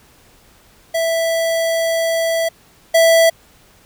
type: tone pair in turn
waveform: square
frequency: 659.3 / 659.3 Hz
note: E5 / E5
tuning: 0 / 0 cents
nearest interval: unison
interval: 0 cents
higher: neither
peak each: -16 / -9 dBFS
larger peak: second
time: 0.94-2.49 / 2.94-3.3 s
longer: first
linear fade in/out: 10 ms
effects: pink hiss -50 dBFS RMS until 3.85 s